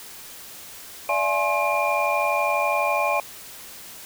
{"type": "tone cluster", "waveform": "sine", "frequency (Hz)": [584, 676, 844, 1068, 2400], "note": ["D5", "E5", "G#5", "C6", "D7"], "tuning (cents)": [-10, 43, 28, 35, 37], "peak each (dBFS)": -26, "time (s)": [1.09, 3.2], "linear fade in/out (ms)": 2, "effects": ["white hiss -41 dBFS RMS until 4.05 s"]}